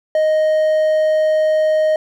triangle tone, 622.3 Hz, D#5, in tune, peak -10 dBFS, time 0.15-1.96 s, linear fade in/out 2 ms, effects none

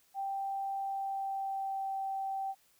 sine tone with pitch glide, 784 to 776.8 Hz, G5 to G5, 0 to -16 cents, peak -33 dBFS, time 0.14-2.55 s, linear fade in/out 50 ms, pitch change -16 cents, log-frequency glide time 0.78-1.95 s, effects white hiss -68 dBFS RMS until 2.79 s

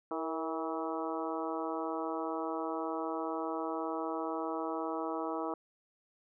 harmonic tone with a mistuned harmonic, 162 Hz, E3, 30 cents flat, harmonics 2 / 3 / 4 / 5 / 6 / 7 / 8, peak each -38 / -40 / -41 / -42 / -43 / -43 / -44 dBFS, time 0.11-5.54 s, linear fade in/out 2 ms, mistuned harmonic 3, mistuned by -54 cents, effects none

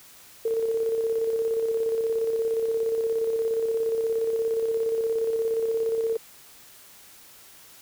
sine tone with tremolo, 452.3 Hz, A4, 48 cents sharp, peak -21 dBFS, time 0.45-6.17 s, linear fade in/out 5 ms, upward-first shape square, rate 17 Hz, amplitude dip 35%, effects white hiss -50 dBFS RMS until 7.81 s

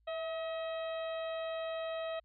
harmonic tone with a mistuned harmonic, 638 Hz, D#5, 43 cents sharp, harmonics 1 / 2 / 3 / 4 / 5 / 6, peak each -36 / -46 / -50 / -51 / -52 / -53 dBFS, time 0.07-2.2 s, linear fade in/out 10 ms, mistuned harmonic 1, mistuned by +37 cents, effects added 55 Hz sine -68 dBFS peak until 2.24 s

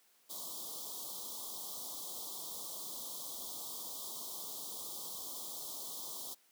white band-stop noise, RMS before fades -44 dBFS, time 0.29-6.35 s, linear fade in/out 20 ms, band 1200 to 3200 Hz, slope 96 dB/octave, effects white hiss -69 dBFS RMS until 6.51 s + high-pass 200 Hz 12 dB/octave

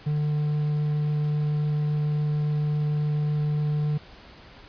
triangle tone, 149.4 Hz, D3, 30 cents sharp, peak -20 dBFS, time 0.06-3.98 s, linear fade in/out 10 ms, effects pink hiss -48 dBFS RMS until 4.68 s + resampled to 11025 Hz

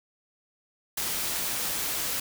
white noise, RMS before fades -30 dBFS, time 0.97-2.2 s, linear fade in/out 5 ms, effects none

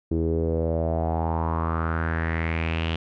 sawtooth tone with low-pass filter sweep, 81.7 Hz, E2, 15 cents flat, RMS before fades -25 dBFS, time 0.11-2.96 s, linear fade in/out 5 ms, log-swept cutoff 350 to 3100 Hz, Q 5.1, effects none

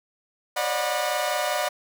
sawtooth tone cluster, 544 / 580 / 605 / 729 / 980 Hz, C#5 / D5 / D#5 / F#5 / B5, -33 / -22 / -49 / -26 / -14 cents, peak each -32 / -29 / -24 / -24 / -28 dBFS, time 0.56-1.69 s, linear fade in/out 10 ms, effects none

